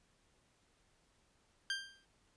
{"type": "tone with exponential decay", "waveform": "20% pulse", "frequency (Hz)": 1584, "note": "G6", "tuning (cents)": 18, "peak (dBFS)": -28, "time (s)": [1.7, 2.05], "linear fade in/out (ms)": 1, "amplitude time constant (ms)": 75, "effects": ["pink hiss -73 dBFS RMS until 2.36 s", "resampled to 22050 Hz"]}